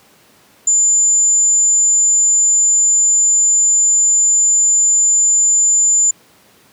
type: tone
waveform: sine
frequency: 7100 Hz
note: A8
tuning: 15 cents sharp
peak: -9 dBFS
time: 0.67-6.11 s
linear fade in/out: 5 ms
effects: pink hiss -49 dBFS RMS until 6.72 s + high-pass 150 Hz 12 dB/octave